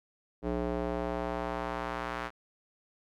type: tone with band-pass filter sweep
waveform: square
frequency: 60 Hz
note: B1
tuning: 49 cents flat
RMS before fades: -34 dBFS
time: 0.42-2.31 s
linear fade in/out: 50 ms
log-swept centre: 410 to 1400 Hz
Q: 1.2
effects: none